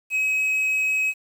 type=tone with quantisation; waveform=triangle; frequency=2549 Hz; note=D#7; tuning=41 cents sharp; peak=-18 dBFS; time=0.1-1.14 s; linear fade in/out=50 ms; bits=8; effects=none